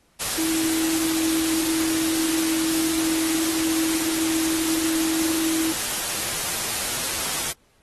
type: tone in noise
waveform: sine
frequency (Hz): 323.2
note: E4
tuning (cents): -34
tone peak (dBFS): -22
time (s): 0.37-5.73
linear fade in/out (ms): 20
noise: white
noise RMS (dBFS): -26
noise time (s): 0.19-7.53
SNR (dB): +1
effects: pink hiss -62 dBFS RMS until 7.82 s + AAC 32 kbps